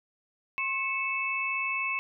sine tone cluster, 1072 / 2214 / 2621 Hz, C6 / C#7 / E7, +42 / -3 / -11 cents, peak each -34 / -33 / -30 dBFS, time 0.58-1.99 s, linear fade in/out 0 ms, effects none

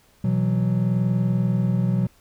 triangle chord, B suspended fourth, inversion none, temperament just, 123.47 / 164.63 / 185.21 Hz, B2 / E3 / F#3, 0 / -2 / +2 cents, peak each -20 / -24 / -20 dBFS, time 0.24-2.07 s, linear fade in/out 5 ms, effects pink hiss -58 dBFS RMS until 2.2 s

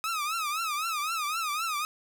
sawtooth tone with vibrato, 1260 Hz, D#6, 21 cents sharp, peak -25 dBFS, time 0.04-1.85 s, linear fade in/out 0 ms, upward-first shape triangle, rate 3.9 Hz, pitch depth 160 cents each way, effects none

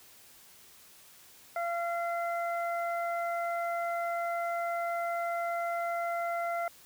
harmonic tone, 685 Hz, F5, 34 cents flat, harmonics 1 / 2 / 3, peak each -31 / -37 / -41 dBFS, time 1.56-6.68 s, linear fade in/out 2 ms, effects white hiss -56 dBFS RMS until 6.85 s

